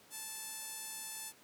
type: tone with band-pass filter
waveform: sawtooth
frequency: 876 Hz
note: A5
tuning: 8 cents flat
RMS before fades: -45 dBFS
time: 0.1-1.33 s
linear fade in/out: 50 ms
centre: 9800 Hz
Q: 1.5
effects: pink hiss -61 dBFS RMS until 1.43 s + high-pass 200 Hz 12 dB/octave